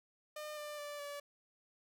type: tone with pitch steps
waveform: sawtooth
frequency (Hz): 605 / 595 / 585.1 / 575.3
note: D#5 / D5 / D5 / D5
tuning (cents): -49 / +22 / -7 / -36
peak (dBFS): -39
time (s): 0.36-1.2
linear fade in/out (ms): 5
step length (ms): 210
effects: none